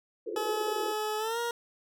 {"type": "band-pass noise", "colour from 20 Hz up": "white", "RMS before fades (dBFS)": -36, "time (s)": [0.26, 0.94], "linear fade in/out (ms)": 20, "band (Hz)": [340, 500], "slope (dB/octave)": 96}
{"type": "tone with pitch glide", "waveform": "20% pulse", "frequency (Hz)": [427.7, 471.8], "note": ["A4", "A#4"], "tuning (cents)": [-49, 21], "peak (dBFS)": -25, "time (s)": [0.36, 1.51], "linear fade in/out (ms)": 2, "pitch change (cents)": 170, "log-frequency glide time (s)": [1.18, 1.39]}
{"effects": []}